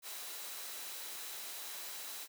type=tone in noise; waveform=sine; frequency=3951 Hz; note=B7; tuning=in tune; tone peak=-55 dBFS; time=0.02-2.28 s; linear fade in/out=50 ms; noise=white; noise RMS=-45 dBFS; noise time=0.02-2.28 s; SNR=-13 dB; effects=high-pass 400 Hz 12 dB/octave